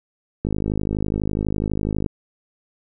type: click train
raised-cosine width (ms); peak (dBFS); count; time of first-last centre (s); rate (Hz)
3; -10; 85; 0.45-2.062; 52.1
effects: none